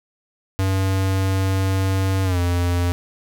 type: tone with pitch glide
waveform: square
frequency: 95.7 to 87.76 Hz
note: G2 to F2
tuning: -41 to +9 cents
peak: -18 dBFS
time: 0.59-2.92 s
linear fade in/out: 0 ms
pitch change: -150 cents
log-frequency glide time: 2.24-2.39 s
effects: none